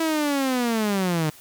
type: linear sweep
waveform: sawtooth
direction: down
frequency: 328.1 to 150 Hz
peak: -17 dBFS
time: 0-1.3 s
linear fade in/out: 5 ms
effects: white hiss -48 dBFS RMS until 1.4 s